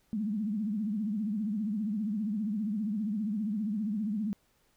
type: tone with vibrato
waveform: sine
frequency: 211.1 Hz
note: G#3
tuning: 29 cents sharp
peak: -29 dBFS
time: 0.13-4.33 s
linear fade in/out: 0 ms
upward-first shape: triangle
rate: 15 Hz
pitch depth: 160 cents each way
effects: pink hiss -70 dBFS RMS until 4.76 s